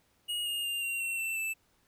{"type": "tone with pitch steps", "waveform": "square", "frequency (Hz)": [2880, 2839, 2798, 2758, 2718, 2679, 2641], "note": ["F#7", "F7", "F7", "F7", "F7", "E7", "E7"], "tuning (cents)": [-47, 28, 3, -22, -48, 27, 3], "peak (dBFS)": -32, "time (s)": [0.28, 1.54], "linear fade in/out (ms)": 20, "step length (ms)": 180, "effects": ["pink hiss -70 dBFS RMS until 1.87 s"]}